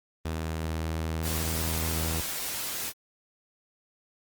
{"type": "tone with pitch glide", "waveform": "sawtooth", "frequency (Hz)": [80.2, 80.71], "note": ["E2", "E2"], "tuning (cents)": [-47, -36], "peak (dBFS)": -25, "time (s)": [0.25, 2.21], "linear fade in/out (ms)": 5, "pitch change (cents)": 11, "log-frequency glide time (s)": [0.94, 2.07]}
{"type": "noise", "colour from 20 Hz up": "white", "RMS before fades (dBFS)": -33, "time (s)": [1.22, 2.93], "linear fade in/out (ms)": 50}
{"effects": ["Opus 24 kbps"]}